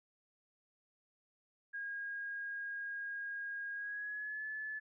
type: tone with pitch glide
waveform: sine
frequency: 1631 to 1728 Hz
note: G#6 to A6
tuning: -32 to -32 cents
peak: -39 dBFS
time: 1.73-4.8 s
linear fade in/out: 20 ms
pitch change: +100 cents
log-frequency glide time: 3.73-4.45 s
effects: none